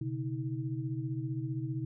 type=tone cluster; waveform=sine; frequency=126.4 / 141.7 / 319 Hz; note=B2 / C#3 / D#4; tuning=+41 / +38 / +43 cents; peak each=-35 / -38 / -39 dBFS; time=0.01-1.85 s; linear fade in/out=5 ms; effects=none